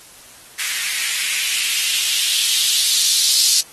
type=noise with band-pass filter sweep; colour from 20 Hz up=violet; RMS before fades=-19 dBFS; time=0.59-3.61 s; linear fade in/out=5 ms; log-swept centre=1900 to 4600 Hz; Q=2.4; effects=white hiss -43 dBFS RMS until 3.72 s + AAC 32 kbps